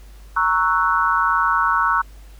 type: chord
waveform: sine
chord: F# dominant seventh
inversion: first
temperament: equal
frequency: 932.3 / 1108.7 / 1318.5 / 1480 Hz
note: A#5 / C#6 / E6 / F#6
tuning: 0 / 0 / 0 / 0 cents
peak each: -22 / -20 / -20 / -21 dBFS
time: 0.36-2.02 s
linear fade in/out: 10 ms
effects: added 50 Hz sine -39 dBFS peak until 2.39 s + pink hiss -52 dBFS RMS until 2.39 s